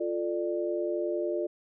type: chord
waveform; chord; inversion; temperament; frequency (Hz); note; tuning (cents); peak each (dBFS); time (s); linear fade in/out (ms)
sine; D minor; first; equal with one note detuned; 349.2 / 440 / 593.8; F4 / A4 / D5; 0 / 0 / +19; -30 / -35 / -32; 0-1.47; 10
effects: none